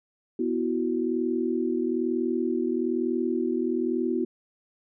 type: chord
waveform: sine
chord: B suspended fourth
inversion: none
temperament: just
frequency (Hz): 246.9 / 329.3 / 370.4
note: B3 / E4 / F#4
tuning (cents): 0 / -2 / +2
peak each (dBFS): -28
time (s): 0.39-4.25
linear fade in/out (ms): 5
effects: none